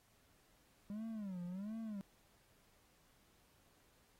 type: tone with vibrato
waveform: triangle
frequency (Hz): 198.9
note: G3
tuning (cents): +25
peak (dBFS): -40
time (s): 0.9-2.01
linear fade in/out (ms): 0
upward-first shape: sine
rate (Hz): 1.4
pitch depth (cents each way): 220
effects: pink hiss -72 dBFS RMS until 4.19 s + AAC 48 kbps